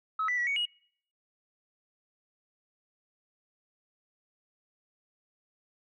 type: tone with pitch steps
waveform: sine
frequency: 1287 / 1976 / 1934 / 2233 / 2895 Hz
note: E6 / B6 / B6 / C#7 / F#7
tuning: -42 / 0 / -37 / +12 / -38 cents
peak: -26 dBFS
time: 0.19-0.655 s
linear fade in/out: 5 ms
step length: 93 ms
effects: noise-tail reverb RT60 0.6 s tail -26 dB re dry + tanh soft clip ceiling -23 dBFS